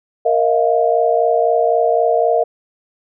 sine chord, Bb suspended fourth, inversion none, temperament equal with one note detuned, 466.2 / 634.6 / 698.5 Hz, Bb4 / Eb5 / F5, 0 / +34 / 0 cents, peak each -16 dBFS, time 0.25-2.44 s, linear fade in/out 10 ms, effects none

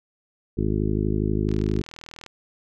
harmonic tone, 52.3 Hz, G#1, 13 cents sharp, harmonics 1 / 2 / 3 / 4 / 5 / 6 / 7 / 8, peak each -27 / -27 / -29 / -28 / -32 / -30 / -29 / -34 dBFS, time 0.57-1.82 s, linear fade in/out 10 ms
click train, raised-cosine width 0.2 ms, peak -23 dBFS, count 32, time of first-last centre 1.49-2.263 s, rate 40.1 Hz
effects none

